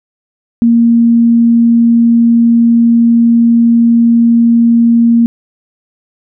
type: tone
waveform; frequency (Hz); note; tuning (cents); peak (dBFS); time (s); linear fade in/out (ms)
sine; 233.1; A#3; 0; -4; 0.62-5.26; 0
effects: none